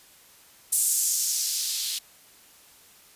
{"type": "noise with band-pass filter sweep", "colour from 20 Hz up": "violet", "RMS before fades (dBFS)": -26, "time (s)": [0.72, 1.99], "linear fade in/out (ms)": 10, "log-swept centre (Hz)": [8800, 3600], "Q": 1.9, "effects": ["white hiss -54 dBFS RMS until 3.15 s", "resampled to 32000 Hz"]}